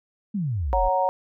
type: exponential sweep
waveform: sine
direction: down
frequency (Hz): 220 to 33.94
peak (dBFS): -23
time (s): 0.34-0.89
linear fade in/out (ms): 10
type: chord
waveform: sine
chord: F# major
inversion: second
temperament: equal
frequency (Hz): 554.4 / 740 / 932.3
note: C#5 / F#5 / A#5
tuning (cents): 0 / 0 / 0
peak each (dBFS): -24 / -24 / -23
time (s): 0.73-1.09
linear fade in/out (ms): 0
effects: none